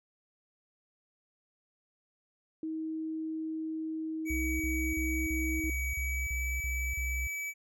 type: tone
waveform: sine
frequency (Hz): 317.5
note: D#4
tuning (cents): +35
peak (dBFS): -33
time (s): 2.63-5.7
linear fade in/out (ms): 2
type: tone with pitch glide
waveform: square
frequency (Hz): 2269 to 2293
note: C#7 to D7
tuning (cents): +40 to -42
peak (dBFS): -35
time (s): 4.25-7.54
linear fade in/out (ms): 50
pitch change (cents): +18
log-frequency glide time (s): 5.94-6.41
type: tone bursts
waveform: sine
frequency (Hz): 63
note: B1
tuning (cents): +35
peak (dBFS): -32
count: 9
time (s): 4.3-7.272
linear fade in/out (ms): 5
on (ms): 300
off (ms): 34
effects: none